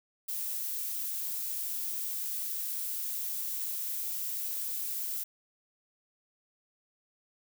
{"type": "noise", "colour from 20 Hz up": "violet", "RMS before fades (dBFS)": -35, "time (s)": [0.28, 5.24], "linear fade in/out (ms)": 10, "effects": []}